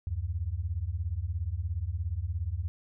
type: beating tone pair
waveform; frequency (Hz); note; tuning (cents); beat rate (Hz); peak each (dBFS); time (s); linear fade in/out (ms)
sine; 75.5 / 92.5; D2 / F#2; +48 / 0; 17; -33 / -32; 0.07-2.68; 0
effects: none